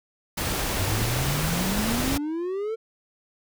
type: noise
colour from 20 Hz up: pink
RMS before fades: -27 dBFS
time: 0.37-2.18 s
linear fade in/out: 10 ms
type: exponential sweep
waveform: triangle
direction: up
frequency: 92.5 to 457.5 Hz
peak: -24 dBFS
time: 0.78-2.76 s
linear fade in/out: 20 ms
type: clicks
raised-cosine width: 3 ms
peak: -18 / -23 / -21 / -16 dBFS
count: 4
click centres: 1.018 / 1.61 / 2.003 / 2.079 s
effects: none